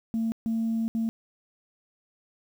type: tone bursts at uneven times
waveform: sine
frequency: 225.9 Hz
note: A3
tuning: 46 cents sharp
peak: -23 dBFS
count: 3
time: 0.14-0.32 / 0.46-0.88 / 0.95-1.09 s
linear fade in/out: 0 ms
effects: tanh soft clip ceiling -21 dBFS + 9-bit